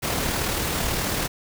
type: noise with amplitude modulation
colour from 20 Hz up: pink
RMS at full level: -24 dBFS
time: 0.02-1.28 s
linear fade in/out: 20 ms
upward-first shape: sine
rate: 38.3 Hz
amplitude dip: 30%
effects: none